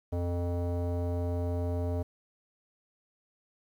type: tone with low-pass filter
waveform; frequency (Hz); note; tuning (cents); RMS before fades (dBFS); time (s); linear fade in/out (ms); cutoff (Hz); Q
square; 87.31; F2; 0; -31; 0.12-2.03; 10; 610; 2.4
effects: 10-bit